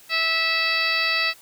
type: harmonic tone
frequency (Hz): 654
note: E5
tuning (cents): -14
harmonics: 1 / 2 / 3 / 4 / 5 / 6 / 7 / 8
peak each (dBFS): -35 / -29 / -25 / -24 / -35 / -28 / -27 / -35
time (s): 0.09-1.34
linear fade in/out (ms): 50
effects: white hiss -50 dBFS RMS until 1.41 s